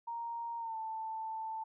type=tone with pitch glide; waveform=sine; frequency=932.3 to 885.1 Hz; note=A#5 to A5; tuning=0 to +10 cents; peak=-37 dBFS; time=0.07-1.64 s; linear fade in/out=10 ms; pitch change=-90 cents; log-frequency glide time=0.58-0.77 s; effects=none